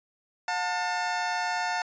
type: tone pair together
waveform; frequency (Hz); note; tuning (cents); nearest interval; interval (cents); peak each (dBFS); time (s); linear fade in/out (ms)
25% pulse; 719.9 / 892; F#5 / A5; -48 / +23; major third; 371; -26; 0.48-1.82; 2
effects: resampled to 16000 Hz

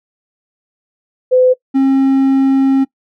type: tone pair in turn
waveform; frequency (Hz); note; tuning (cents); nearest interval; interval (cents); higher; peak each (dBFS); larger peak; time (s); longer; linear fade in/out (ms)
sine / triangle; 508 / 269.1; B4 / C4; +49 / +49; major seventh; 1100; first; -6; neither; 1.31-1.54 / 1.74-2.85; second; 20
effects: noise-tail reverb RT60 0.1 s tail -21 dB re dry

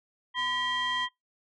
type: tone cluster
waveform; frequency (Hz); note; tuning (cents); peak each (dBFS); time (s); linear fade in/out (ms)
sine; 1012 / 1931 / 3186; B5 / B6 / G7; +42 / -39 / +27; -30; 0.34-1.09; 50
effects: noise-tail reverb RT60 0.2 s tail -26 dB re dry + tanh soft clip ceiling -22 dBFS

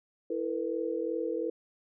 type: chord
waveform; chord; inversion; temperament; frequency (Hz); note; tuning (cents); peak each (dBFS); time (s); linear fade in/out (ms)
sine; E suspended fourth; none; equal with one note detuned; 329.6 / 451.1 / 493.9; E4 / A4 / B4; 0 / +43 / 0; -34; 0.3-1.5; 5
effects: none

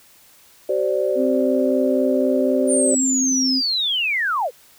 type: chord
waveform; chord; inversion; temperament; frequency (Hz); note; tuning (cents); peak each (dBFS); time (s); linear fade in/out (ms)
sine; G suspended fourth; none; equal with one note detuned; 382.4 / 523.3 / 587.3; G4 / C5 / D5; -43 / 0 / 0; -22 / -22 / -21; 0.69-2.95; 5
type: tone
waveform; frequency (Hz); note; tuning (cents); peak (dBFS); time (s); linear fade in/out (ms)
sine; 261.6; C4; 0; -19; 1.15-3.62; 50
type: linear sweep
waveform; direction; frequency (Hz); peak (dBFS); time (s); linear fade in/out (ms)
sine; down; 9200 to 432.4; -18; 2.67-4.51; 50
effects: tanh soft clip ceiling -3 dBFS + white hiss -51 dBFS RMS until 4.78 s

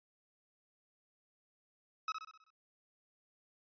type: tone with echo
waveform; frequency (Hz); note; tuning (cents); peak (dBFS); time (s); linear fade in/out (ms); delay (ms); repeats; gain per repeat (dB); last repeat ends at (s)
40% pulse; 1285; E6; -45; -33; 2.08-2.12; 2; 64; 6; -6; 2.504
effects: resampled to 11025 Hz

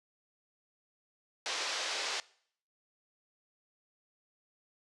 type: band-pass noise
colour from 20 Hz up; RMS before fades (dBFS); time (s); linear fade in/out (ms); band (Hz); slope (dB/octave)
white; -36; 1.46-2.2; 0; 410 to 5700; 24
effects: noise-tail reverb RT60 0.6 s tail -22 dB re dry + resampled to 24000 Hz

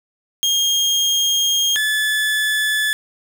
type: tone pair in turn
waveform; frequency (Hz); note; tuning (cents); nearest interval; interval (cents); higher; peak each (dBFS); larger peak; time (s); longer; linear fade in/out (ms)
30% pulse; 3234 / 1728.1; G#7 / A6; -47 / -32; major seventh; 1085; first; -12 / -14; first; 0.43-1.76 / 1.76-2.93; first; 0
effects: none

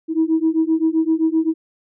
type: beating tone pair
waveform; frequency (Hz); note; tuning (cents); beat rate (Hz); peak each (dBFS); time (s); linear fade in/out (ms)
sine; 317.8 / 325.5; D#4 / E4; +37 / -22; 7.7; -17; 0.08-1.54; 50
effects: tanh soft clip ceiling -8 dBFS

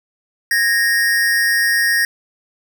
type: tone pair together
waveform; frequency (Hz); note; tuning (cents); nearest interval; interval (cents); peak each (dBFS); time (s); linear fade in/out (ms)
square; 1664.6 / 1857; G#6 / A#6; +4 / -7; major second; 189; -20 / -15; 0.51-2.05; 2
effects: none

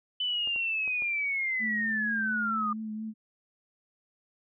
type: linear sweep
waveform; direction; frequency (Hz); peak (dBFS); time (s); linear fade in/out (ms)
sine; down; 3021 to 1200; -27; 0.2-2.73; 5
type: clicks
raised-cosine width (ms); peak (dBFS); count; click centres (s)
1; -33; 4; 0.474 / 0.561 / 0.877 / 1.022
type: tone with vibrato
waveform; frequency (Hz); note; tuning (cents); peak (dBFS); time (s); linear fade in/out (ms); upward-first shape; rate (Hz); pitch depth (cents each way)
sine; 217.3; A3; -21; -33; 1.59-3.14; 50; triangle; 4.3; 30
effects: none

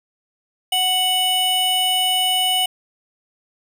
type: tone pair together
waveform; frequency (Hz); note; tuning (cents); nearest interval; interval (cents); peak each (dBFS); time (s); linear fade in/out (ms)
square; 740 / 2960; F#5 / F#7; 0 / 0; 2 octaves; 2400; -23 / -18; 0.72-2.66; 5
effects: none

